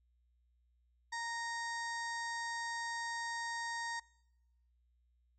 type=harmonic tone; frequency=930 Hz; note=A#5; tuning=4 cents flat; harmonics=1 / 2 / 4 / 5 / 6 / 7 / 8 / 9; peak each=-41 / -41 / -53 / -51 / -53 / -55 / -54 / -60 dBFS; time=1.12-4 s; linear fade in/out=10 ms; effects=noise-tail reverb RT60 1.0 s tail -25 dB re dry + added 60 Hz sine -70 dBFS peak until 5.38 s